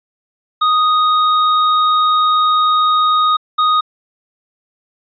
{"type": "tone bursts at uneven times", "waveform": "square", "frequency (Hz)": 1244.5, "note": "D#6", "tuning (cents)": 0, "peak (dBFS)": -11, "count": 2, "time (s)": [[0.61, 3.37], [3.58, 3.81]], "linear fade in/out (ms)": 10, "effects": ["resampled to 11025 Hz"]}